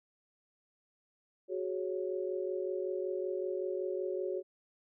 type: chord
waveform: sine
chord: F# suspended second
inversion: none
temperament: equal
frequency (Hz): 370 / 415.3 / 554.4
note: F#4 / G#4 / C#5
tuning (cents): 0 / 0 / 0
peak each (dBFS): -35 / -39 / -39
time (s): 1.48-4.43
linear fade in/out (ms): 50
effects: none